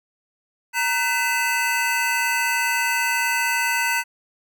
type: tone cluster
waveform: square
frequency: 932 / 1514 / 2005 / 2605 Hz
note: A#5 / F#6 / B6 / E7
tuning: -1 / +39 / +26 / -21 cents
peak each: -26 dBFS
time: 0.73-4.04 s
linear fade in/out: 50 ms
effects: none